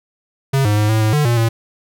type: tone with pitch steps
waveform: square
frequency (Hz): 136 / 104.5 / 105.7 / 109.9 / 108.5 / 149.1 / 118.7 / 114.2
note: C#3 / G#2 / G#2 / A2 / A2 / D3 / A#2 / A#2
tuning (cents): -33 / +11 / +31 / -2 / -24 / +27 / +32 / -35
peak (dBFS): -13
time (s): 0.53-1.49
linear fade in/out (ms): 10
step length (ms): 120
effects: none